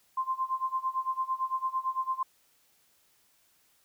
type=tone with tremolo; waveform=sine; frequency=1046.5 Hz; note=C6; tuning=in tune; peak=-25 dBFS; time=0.17-2.23 s; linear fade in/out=5 ms; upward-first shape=sine; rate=8.9 Hz; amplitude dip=90%; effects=white hiss -67 dBFS RMS until 3.84 s